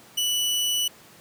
sawtooth tone with ADSR envelope, 2960 Hz, F#7, in tune, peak -17 dBFS, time 0.17-0.88 s, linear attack 12 ms, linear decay 6 ms, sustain -2 dB, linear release 5 ms, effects pink hiss -50 dBFS RMS until 1.2 s + high-pass 150 Hz 12 dB/octave

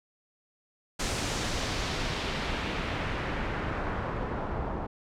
pink noise with low-pass filter sweep, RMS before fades -32 dBFS, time 0.99-4.87 s, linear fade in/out 10 ms, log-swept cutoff 7900 to 870 Hz, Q 1.1, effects none

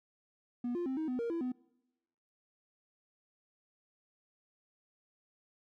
triangle tone with pitch steps, 242.8 / 349.3 / 263.1 / 315.7 / 252 / 467.5 / 335.1 / 251.8 Hz, B3 / F4 / C4 / D#4 / B3 / A#4 / E4 / B3, -29 / 0 / +10 / +25 / +35 / +5 / +29 / +34 cents, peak -30 dBFS, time 0.64-1.52 s, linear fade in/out 5 ms, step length 110 ms, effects noise-tail reverb RT60 1.0 s tail -26 dB re dry + tanh soft clip ceiling -27 dBFS

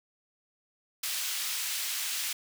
pink high-pass noise, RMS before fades -33 dBFS, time 1.03-2.33 s, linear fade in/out 5 ms, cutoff 2600 Hz, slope 12 dB/octave, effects none

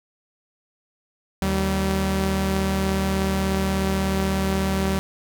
sawtooth tone pair together, 76.43 / 192.6 Hz, D#2 / G3, -30 / -30 cents, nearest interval octave + major third, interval 1600 cents, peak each -21 / -18 dBFS, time 1.42-4.99 s, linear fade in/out 0 ms, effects none

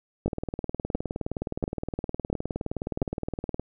two click trains, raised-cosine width 2 ms, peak -16 / -12 dBFS, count 65 / 5, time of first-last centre 0.28-3.596 / 0.26-3.019 s, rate 19.3 / 1.45 Hz, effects none

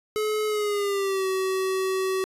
square tone with pitch glide, 427.9 to 379 Hz, A4 to F#4, -48 to +42 cents, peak -24 dBFS, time 0.16-2.24 s, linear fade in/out 0 ms, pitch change -210 cents, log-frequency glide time 0.47-1.27 s, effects resampled to 32000 Hz

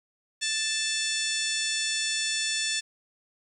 harmonic tone with a mistuned harmonic, 880 Hz, A5, in tune, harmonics 2 / 3 / 4 / 5 / 6 / 7 / 8 / 9 / 10, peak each -34 / -34 / -32 / -36 / -34 / -40 / -35 / -39 / -37 dBFS, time 0.41-2.81 s, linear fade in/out 20 ms, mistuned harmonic 6, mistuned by +41 cents, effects 10-bit

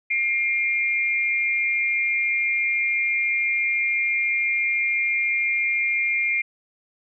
sine tone pair together, 2123 / 2383 Hz, C7 / D7, +25 / +25 cents, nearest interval major second, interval 200 cents, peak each -22 / -23 dBFS, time 0.1-6.42 s, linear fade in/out 10 ms, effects none

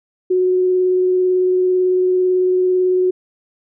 sine tone with vibrato, 367.2 Hz, F#4, 13 cents flat, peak -12 dBFS, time 0.3-3.11 s, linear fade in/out 10 ms, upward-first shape triangle, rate 18 Hz, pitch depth 13 cents each way, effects none

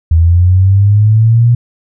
sine linear sweep, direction up, 80 to 120.8 Hz, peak -4 dBFS, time 0.11-1.55 s, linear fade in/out 5 ms, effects none

